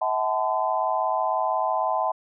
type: tone cluster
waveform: sine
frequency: 645 / 751 / 867 / 1019 Hz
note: E5 / F#5 / A5 / C6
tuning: -38 / +26 / -26 / -46 cents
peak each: -27 dBFS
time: 0.01-2.12 s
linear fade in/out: 10 ms
effects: none